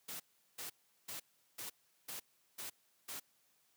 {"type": "noise bursts", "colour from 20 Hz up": "white", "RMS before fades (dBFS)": -45, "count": 7, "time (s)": [0.08, 3.2], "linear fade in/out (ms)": 10, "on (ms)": 120, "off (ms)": 380, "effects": ["white hiss -74 dBFS RMS until 3.76 s", "high-pass 100 Hz 12 dB/octave"]}